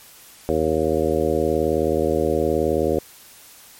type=harmonic tone with a mistuned harmonic; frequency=79 Hz; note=D#2; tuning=27 cents sharp; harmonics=1 / 2 / 3 / 4 / 5 / 6 / 7 / 9; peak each=-28 / -31 / -28 / -25 / -23 / -23 / -24 / -31 dBFS; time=0.49-2.99 s; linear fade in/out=0 ms; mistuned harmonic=9; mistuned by=-18 cents; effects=white hiss -46 dBFS RMS until 3.79 s + MP3 64 kbps